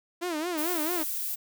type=tone with vibrato; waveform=sawtooth; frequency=329.6 Hz; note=E4; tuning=in tune; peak=-25 dBFS; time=0.21-1.04 s; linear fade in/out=20 ms; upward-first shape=sine; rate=4.5 Hz; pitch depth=160 cents each way
type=noise; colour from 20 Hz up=violet; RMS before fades=-32 dBFS; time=0.57-1.36 s; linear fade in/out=20 ms
effects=none